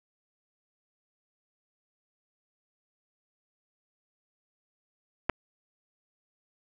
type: clicks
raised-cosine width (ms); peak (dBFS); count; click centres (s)
0.5; -17 / -9; 2; 5.294 / 5.297
effects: none